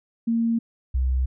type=tone pair in turn; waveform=sine; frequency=230 / 64.38 Hz; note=A#3 / C2; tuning=-23 / -27 cents; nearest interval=octave + minor seventh; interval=2204 cents; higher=first; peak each=-19 dBFS; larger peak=neither; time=0.27-0.59 / 0.94-1.26 s; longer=neither; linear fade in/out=10 ms; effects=none